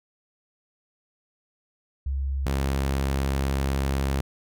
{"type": "tone pair in turn", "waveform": ["sine", "sawtooth"], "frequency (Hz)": [68, 68], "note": ["C#2", "C#2"], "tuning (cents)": [-33, -33], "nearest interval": "unison", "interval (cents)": 0, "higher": "neither", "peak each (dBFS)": [-24, -19], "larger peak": "second", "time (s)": [[2.06, 2.46], [2.46, 4.21]], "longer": "second", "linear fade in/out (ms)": 5, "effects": []}